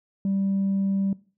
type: tone with tanh clipping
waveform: triangle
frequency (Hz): 195.4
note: G3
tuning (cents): -5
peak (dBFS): -22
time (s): 0.25-1.13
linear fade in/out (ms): 2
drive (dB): 6
effects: noise-tail reverb RT60 0.4 s tail -21 dB re dry